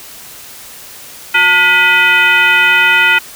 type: tone with frequency modulation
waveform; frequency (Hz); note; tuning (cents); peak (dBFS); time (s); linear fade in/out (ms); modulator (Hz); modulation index
sine; 1975.5; B6; 0; -6; 1.34-3.19; 10; 538; 1.6
effects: white hiss -33 dBFS RMS until 3.35 s